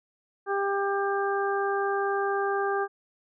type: harmonic tone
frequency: 397.3 Hz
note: G4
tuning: 23 cents sharp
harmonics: 1 / 2 / 3 / 4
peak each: -27 / -30 / -32 / -33 dBFS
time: 0.46-2.88 s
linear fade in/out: 50 ms
effects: none